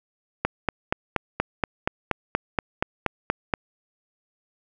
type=click train; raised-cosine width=0.5 ms; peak=-6 dBFS; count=14; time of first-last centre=0.45-3.538 s; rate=4.21 Hz; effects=none